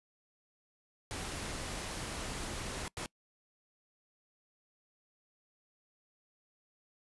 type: noise bursts at uneven times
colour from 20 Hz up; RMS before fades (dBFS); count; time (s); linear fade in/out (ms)
pink; -40; 2; 1.11-2.88 / 2.97-3.06; 0
effects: noise-tail reverb RT60 0.1 s tail -24 dB re dry + resampled to 24000 Hz